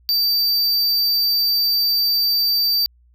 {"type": "tone", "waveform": "square", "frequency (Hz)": 4648, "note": "D8", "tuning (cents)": -19, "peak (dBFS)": -16, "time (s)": [0.09, 2.86], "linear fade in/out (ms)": 0, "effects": ["added 60 Hz sine -51 dBFS peak until 3.14 s"]}